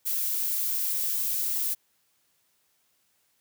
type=noise; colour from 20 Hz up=violet; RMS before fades=-28 dBFS; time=0.05-1.75 s; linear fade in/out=20 ms; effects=white hiss -70 dBFS RMS until 3.4 s + high-pass 60 Hz 12 dB/octave